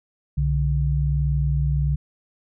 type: tone pair together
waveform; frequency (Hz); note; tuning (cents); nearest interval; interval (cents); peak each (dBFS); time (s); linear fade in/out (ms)
sine; 63.4 / 144.73; B1 / D3; +46 / -25; octave + major second; 1429; -21 / -21; 0.37-1.96; 10
effects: none